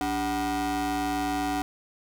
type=ring-modulated tone; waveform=40% pulse; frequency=228.7 Hz; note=A#3; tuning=33 cents flat; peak=-22 dBFS; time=0.01-1.62 s; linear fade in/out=0 ms; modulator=518 Hz; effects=none